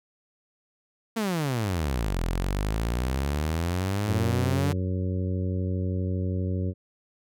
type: exponential two-way sweep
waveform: sawtooth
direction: down then up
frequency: 233.4 to 41.15 to 147.3 Hz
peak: -21 dBFS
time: 1.16-4.73 s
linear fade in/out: 10 ms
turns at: 2.21 s
type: harmonic tone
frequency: 92.5 Hz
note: F#2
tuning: in tune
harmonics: 1 / 2 / 3 / 4 / 5 / 6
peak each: -26 / -32 / -36 / -38 / -40 / -42 dBFS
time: 4.06-6.74 s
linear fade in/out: 50 ms
effects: none